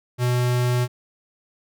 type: tone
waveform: square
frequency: 123.47 Hz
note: B2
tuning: in tune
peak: -19 dBFS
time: 0.18-0.88 s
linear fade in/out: 50 ms
effects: none